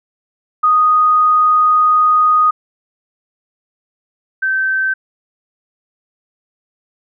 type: tone pair in turn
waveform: sine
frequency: 1242 / 1547.3 Hz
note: D#6 / G6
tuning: -3 / -23 cents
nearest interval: major third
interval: 380 cents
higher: second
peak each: -8 / -13 dBFS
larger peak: first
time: 0.63-2.51 / 4.42-4.94 s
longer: first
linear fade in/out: 10 ms
effects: none